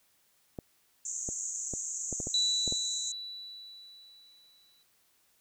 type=clicks; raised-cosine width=2 ms; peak=-24 dBFS; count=8; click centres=0.588 / 1.289 / 1.737 / 2.127 / 2.202 / 2.271 / 2.677 / 2.724 s
type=band-pass noise; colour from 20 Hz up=white; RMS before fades=-37 dBFS; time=1.05-3.12 s; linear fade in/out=2 ms; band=6400 to 7400 Hz; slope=96 dB/octave
type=tone with exponential decay; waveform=sine; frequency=3951 Hz; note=B7; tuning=in tune; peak=-24 dBFS; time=2.34-4.83 s; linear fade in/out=2 ms; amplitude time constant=540 ms
effects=white hiss -69 dBFS RMS until 5.4 s